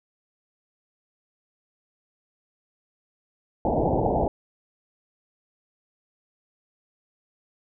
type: low-pass noise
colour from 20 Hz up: white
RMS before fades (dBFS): -23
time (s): 3.65-4.28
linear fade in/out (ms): 2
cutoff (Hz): 870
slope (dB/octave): 96
effects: none